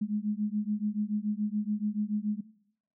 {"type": "beating tone pair", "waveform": "sine", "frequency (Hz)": [206.7, 213.7], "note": ["G#3", "G#3"], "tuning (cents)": [-8, 50], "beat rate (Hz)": 7, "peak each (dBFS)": -31, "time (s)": [0.01, 2.41], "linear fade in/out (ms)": 10, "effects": ["noise-tail reverb RT60 0.7 s tail -19 dB re dry"]}